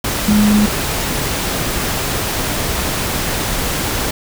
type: tone in noise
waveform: sine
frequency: 209.5 Hz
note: G#3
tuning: 15 cents sharp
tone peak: -9 dBFS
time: 0.28-0.66 s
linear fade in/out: 5 ms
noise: pink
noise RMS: -19 dBFS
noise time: 0.04-4.11 s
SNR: +7 dB
effects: none